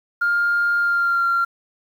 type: tone with pitch glide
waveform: sine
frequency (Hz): 1406 to 1379.5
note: F6 to F6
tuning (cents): +11 to -22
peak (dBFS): -15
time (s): 0.21-1.45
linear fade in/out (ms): 10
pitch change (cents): -33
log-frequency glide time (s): 0.78-1.25
effects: tanh soft clip ceiling -12 dBFS + 8-bit